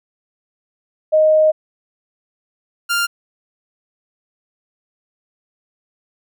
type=tone pair in turn; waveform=sine / sawtooth; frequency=622.3 / 1397 Hz; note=D#5 / F6; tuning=0 / 0 cents; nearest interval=octave + major second; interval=1400 cents; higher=second; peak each=-9 / -12 dBFS; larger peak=first; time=1.12-1.52 / 2.89-3.07 s; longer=first; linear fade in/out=20 ms; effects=none